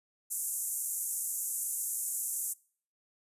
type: band-pass noise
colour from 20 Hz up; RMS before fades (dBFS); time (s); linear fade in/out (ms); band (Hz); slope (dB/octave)
white; -35; 0.3-2.54; 20; 6900 to 13000; 48
effects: noise-tail reverb RT60 0.5 s tail -24 dB re dry + resampled to 32000 Hz